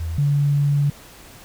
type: tone pair in turn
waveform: sine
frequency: 81.9 / 143.47 Hz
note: E2 / D3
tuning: -11 / -40 cents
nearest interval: minor seventh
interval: 971 cents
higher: second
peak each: -23 / -15 dBFS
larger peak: second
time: 0-0.18 / 0.18-0.9 s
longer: second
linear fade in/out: 5 ms
effects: pink hiss -44 dBFS RMS until 1.44 s